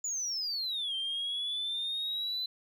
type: exponential two-way sweep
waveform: sine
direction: down then up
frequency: 7040 to 3141 to 4037 Hz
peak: -30 dBFS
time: 0.04-2.46 s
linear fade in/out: 5 ms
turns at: 0.95 s
effects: tanh soft clip ceiling -29 dBFS + 12-bit